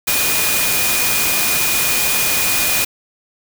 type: tone in noise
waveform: sine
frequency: 2454 Hz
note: D#7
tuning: 25 cents flat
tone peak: -22 dBFS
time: 0.07-2.85 s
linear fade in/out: 10 ms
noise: white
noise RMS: -17 dBFS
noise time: 0.07-2.85 s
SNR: -8 dB
effects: none